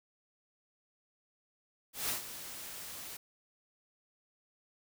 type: noise with ADSR envelope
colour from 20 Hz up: white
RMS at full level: -33 dBFS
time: 1.93-3.17 s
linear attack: 160 ms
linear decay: 120 ms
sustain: -12 dB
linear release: 5 ms
effects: none